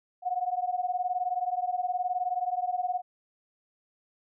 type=beating tone pair; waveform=sine; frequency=717 / 736 Hz; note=F5 / F#5; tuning=+45 / -9 cents; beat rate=19 Hz; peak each=-30 dBFS; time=0.22-3.02 s; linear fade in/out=50 ms; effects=none